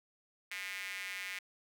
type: tone with high-pass filter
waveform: square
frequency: 95.3 Hz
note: G2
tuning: 48 cents flat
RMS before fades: -42 dBFS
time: 0.51-1.39 s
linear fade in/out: 5 ms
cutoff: 2100 Hz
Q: 3.9
effects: none